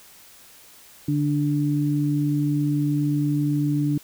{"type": "tone pair together", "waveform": "sine", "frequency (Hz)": [146.17, 293.7], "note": ["D3", "D4"], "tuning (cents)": [-8, 0], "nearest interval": "octave", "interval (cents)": 1208, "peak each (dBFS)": -22, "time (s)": [1.08, 3.98], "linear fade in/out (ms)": 5, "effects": ["white hiss -49 dBFS RMS until 4.03 s"]}